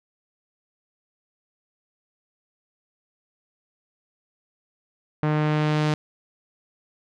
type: tone with low-pass filter sweep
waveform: sawtooth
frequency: 152.1 Hz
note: D#3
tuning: 39 cents flat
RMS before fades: -22 dBFS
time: 5.23-5.94 s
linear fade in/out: 0 ms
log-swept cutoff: 1700 to 5200 Hz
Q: 0.88
effects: none